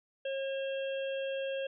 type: harmonic tone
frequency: 541 Hz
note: C#5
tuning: 42 cents flat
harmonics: 1 / 3 / 5 / 6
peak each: -33 / -46 / -45 / -47 dBFS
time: 0.25-1.67 s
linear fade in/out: 5 ms
effects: none

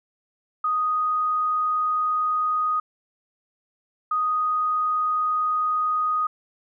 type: tone pair in turn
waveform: sine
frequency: 1244.5 / 1244.5 Hz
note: D#6 / D#6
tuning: 0 / 0 cents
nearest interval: unison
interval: 0 cents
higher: neither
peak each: -20 dBFS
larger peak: neither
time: 0.64-2.8 / 4.11-6.27 s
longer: neither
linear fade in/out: 5 ms
effects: none

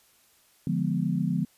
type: chord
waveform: sine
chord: D diminished seventh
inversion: none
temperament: equal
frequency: 146.83 / 174.61 / 207.7 / 246.9 Hz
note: D3 / F3 / Ab3 / Cb4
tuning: 0 / 0 / 0 / 0 cents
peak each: -30 / -27 / -31 / -31 dBFS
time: 0.67-1.45 s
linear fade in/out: 2 ms
effects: white hiss -62 dBFS RMS until 1.57 s + resampled to 32000 Hz

